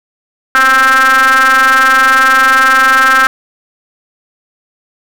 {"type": "ring-modulated tone", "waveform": "square", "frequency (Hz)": 130.8, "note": "C3", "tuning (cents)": 0, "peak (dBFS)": -3, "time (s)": [0.55, 3.27], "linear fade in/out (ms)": 0, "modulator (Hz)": 1450, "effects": []}